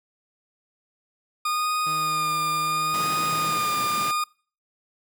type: tone with vibrato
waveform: 40% pulse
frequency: 1222 Hz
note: D#6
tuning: 32 cents flat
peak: -22 dBFS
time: 1.45-4.24 s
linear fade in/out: 5 ms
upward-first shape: sine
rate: 0.73 Hz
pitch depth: 25 cents each way
type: tone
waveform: sawtooth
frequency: 157.9 Hz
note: D#3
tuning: 26 cents sharp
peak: -32 dBFS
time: 1.86-3.57 s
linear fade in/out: 10 ms
type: high-pass noise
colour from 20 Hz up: pink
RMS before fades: -34 dBFS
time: 2.94-4.11 s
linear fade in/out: 0 ms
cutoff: 130 Hz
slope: 24 dB/octave
effects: noise-tail reverb RT60 0.4 s tail -24 dB re dry

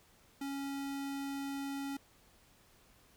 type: tone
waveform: square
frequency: 277.2 Hz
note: C#4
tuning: in tune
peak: -38 dBFS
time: 0.41-1.97 s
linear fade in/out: 5 ms
effects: pink hiss -65 dBFS RMS until 3.16 s

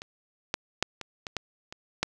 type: clicks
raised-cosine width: 0.2 ms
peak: -22 / -9 / -6 / -19 / -18 / -12 / -23 / -8 dBFS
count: 8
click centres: 0.019 / 0.541 / 0.826 / 1.013 / 1.268 / 1.367 / 1.725 / 2.03 s
effects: none

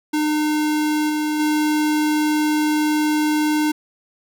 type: tone with level steps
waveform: square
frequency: 303.6 Hz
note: D#4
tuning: 42 cents flat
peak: -18 / -20 / -17 dBFS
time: 0.13-3.72 s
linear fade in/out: 10 ms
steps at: 1.09 / 1.39 s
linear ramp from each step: 10 ms
effects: none

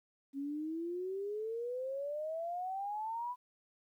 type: exponential sweep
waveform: sine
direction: up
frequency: 271.5 to 1002 Hz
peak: -36 dBFS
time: 0.33-3.36 s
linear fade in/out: 50 ms
effects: 12-bit

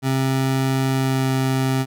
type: tone with pitch glide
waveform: 25% pulse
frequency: 133.1 to 132.18 Hz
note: C3 to C3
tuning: +30 to +18 cents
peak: -14 dBFS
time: 0.02-1.86 s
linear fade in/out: 50 ms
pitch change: -12 cents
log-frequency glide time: 0.9-1.31 s
effects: none

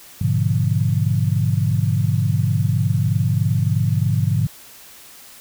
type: chord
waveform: sine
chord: G# diminished seventh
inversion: none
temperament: equal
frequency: 103.83 / 123.47 / 146.83 / 174.61 Hz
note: G#2 / B2 / D3 / F3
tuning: 0 / 0 / 0 / 0 cents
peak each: -19 / -21 / -21 / -25 dBFS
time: 0.21-4.47 s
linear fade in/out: 5 ms
effects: white hiss -43 dBFS RMS until 5.4 s

